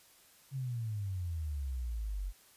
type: exponential sweep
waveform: sine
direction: down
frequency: 138.59 to 44.63 Hz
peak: -34 dBFS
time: 0.51-2.33 s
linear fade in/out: 50 ms
effects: white hiss -62 dBFS RMS until 2.56 s + resampled to 32000 Hz